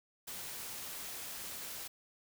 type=noise; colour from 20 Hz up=white; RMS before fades=-44 dBFS; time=0.27-1.88 s; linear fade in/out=10 ms; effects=none